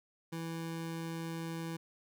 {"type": "tone", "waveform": "25% pulse", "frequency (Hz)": 164.81, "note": "E3", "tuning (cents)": 0, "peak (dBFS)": -34, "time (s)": [0.32, 1.77], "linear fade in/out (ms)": 10, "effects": []}